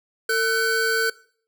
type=tone pair together; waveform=square; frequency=450.4 / 1507.1 Hz; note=A4 / F#6; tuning=+40 / +31 cents; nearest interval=octave + major sixth; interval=2091 cents; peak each=-24 / -22 dBFS; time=0.29-1.1 s; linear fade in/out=5 ms; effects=noise-tail reverb RT60 0.5 s tail -20 dB re dry

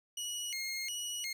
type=tone with vibrato; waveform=20% pulse; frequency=2500 Hz; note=D#7; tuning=8 cents sharp; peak=-31 dBFS; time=0.17-1.33 s; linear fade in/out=5 ms; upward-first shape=square; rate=1.4 Hz; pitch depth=270 cents each way; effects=none

